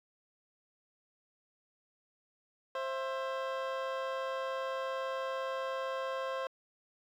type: tone pair together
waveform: 25% pulse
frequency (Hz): 529 / 666.5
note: C5 / E5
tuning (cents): +19 / +19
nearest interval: major third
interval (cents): 400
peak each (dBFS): -31 / -39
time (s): 2.75-6.47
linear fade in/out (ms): 2
effects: low-pass 3000 Hz 12 dB/octave + 11-bit